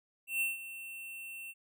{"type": "tone with ADSR envelope", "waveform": "square", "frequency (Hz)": 2700, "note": "E7", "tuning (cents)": 41, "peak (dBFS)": -29, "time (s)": [0.27, 1.54], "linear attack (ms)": 140, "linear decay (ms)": 160, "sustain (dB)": -14, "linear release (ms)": 40, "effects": []}